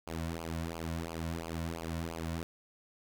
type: tone with flanger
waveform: sawtooth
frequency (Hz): 82.5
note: E2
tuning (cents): +2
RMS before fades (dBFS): -38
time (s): 0.07-2.43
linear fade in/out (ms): 0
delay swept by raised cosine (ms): 0.52 to 2.52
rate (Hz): 2.9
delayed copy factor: -0.9
effects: none